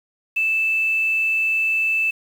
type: tone with quantisation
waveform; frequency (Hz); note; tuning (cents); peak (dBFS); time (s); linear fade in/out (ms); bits
sine; 2637; E7; 0; -17; 0.36-2.11; 10; 7
effects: none